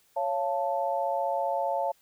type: chord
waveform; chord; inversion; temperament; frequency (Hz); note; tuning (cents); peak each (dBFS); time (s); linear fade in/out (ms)
sine; Db augmented; none; equal with one note detuned; 554.4 / 689.6 / 880; Db5 / F5 / A5; 0 / -22 / 0; -30; 0.16-1.92; 10
effects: white hiss -65 dBFS RMS until 2.01 s